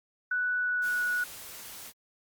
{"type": "tone with pitch glide", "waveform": "sine", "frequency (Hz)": [1482, 1465.8], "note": ["F#6", "F#6"], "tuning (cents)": [2, -17], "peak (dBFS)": -26, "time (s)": [0.31, 1.24], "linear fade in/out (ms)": 5, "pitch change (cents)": -19, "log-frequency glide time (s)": [0.58, 1.03]}
{"type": "noise", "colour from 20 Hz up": "white", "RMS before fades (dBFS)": -44, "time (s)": [0.81, 1.93], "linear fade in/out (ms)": 50}
{"effects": ["Opus 48 kbps"]}